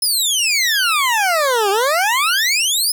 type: exponential two-way sweep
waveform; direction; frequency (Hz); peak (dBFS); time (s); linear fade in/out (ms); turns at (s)
20% pulse; down then up; 5230 to 384 to 5230; -9; 0.02-2.92; 5; 1.7
effects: none